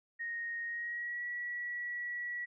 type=tone with pitch glide; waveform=sine; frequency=1864.7 to 1934.9 Hz; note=A#6 to B6; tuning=0 to -36 cents; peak=-36 dBFS; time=0.19-2.46 s; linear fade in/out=20 ms; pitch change=+64 cents; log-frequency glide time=0.65-1.24 s; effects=none